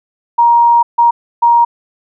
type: tone bursts at uneven times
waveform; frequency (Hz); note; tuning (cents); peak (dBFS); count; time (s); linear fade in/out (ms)
sine; 942; A#5; +18; -5; 3; 0.38-0.83 / 0.98-1.11 / 1.42-1.65; 10
effects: none